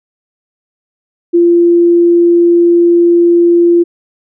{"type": "tone", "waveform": "sine", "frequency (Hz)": 344.1, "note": "F4", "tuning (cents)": -26, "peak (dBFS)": -4, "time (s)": [1.33, 3.84], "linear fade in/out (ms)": 20, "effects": []}